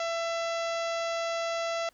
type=harmonic tone; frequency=669 Hz; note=E5; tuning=25 cents sharp; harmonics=1 / 2 / 3 / 4 / 5 / 6 / 7 / 8 / 9 / 10; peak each=-30 / -36 / -40 / -42 / -44 / -46 / -47 / -48 / -49 / -50 dBFS; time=0-1.89 s; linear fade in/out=2 ms; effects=pink hiss -65 dBFS RMS until 1.93 s